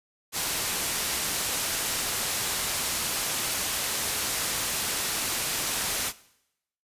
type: low-pass noise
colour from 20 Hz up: white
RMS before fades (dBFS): -29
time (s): 0.32-6.13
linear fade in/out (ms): 50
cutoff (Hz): 12000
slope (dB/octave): 12
effects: noise-tail reverb RT60 0.8 s tail -19 dB re dry + resampled to 32000 Hz